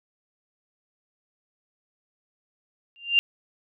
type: tone with exponential growth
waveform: sine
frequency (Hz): 2790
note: F7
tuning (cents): -2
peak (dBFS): -12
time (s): 2.96-3.19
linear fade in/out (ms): 0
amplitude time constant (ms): 48
effects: none